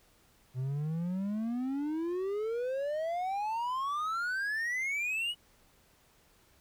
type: exponential sweep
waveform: triangle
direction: up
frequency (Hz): 124.6 to 2960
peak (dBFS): -29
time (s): 0.54-5.35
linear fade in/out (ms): 50
effects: pink hiss -65 dBFS RMS until 6.6 s